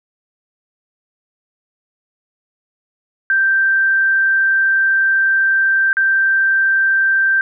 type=tone with dropouts; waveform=sine; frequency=1568 Hz; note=G6; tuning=in tune; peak=-11 dBFS; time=3.3-7.41 s; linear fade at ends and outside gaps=1 ms; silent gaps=5.93-5.969 s; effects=none